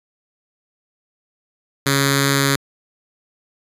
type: tone with notch filter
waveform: 5% pulse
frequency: 138.59 Hz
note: C#3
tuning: in tune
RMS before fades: -17 dBFS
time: 1.86-2.56 s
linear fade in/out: 5 ms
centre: 760 Hz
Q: 0.55
effects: resampled to 32000 Hz